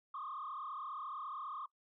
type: tone with frequency modulation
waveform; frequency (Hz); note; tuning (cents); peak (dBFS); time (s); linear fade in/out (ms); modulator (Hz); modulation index
sine; 1151; D6; -35; -40; 0.14-1.66; 5; 34.6; 2.7
effects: noise-tail reverb RT60 0.1 s tail -21 dB re dry + tanh soft clip ceiling -36 dBFS